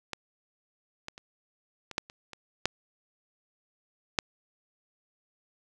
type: clicks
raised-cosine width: 0.2 ms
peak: -16 / -20 / -28 / -23 / -10 / -29 / -26 / -7 / -6 dBFS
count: 9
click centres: 0.133 / 1.084 / 1.179 / 1.913 / 1.981 / 2.099 / 2.333 / 2.656 / 4.188 s
effects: none